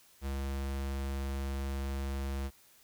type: tone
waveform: square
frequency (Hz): 68.3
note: C#2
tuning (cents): -25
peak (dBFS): -34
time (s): 0.21-2.51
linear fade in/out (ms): 50
effects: white hiss -62 dBFS RMS until 2.83 s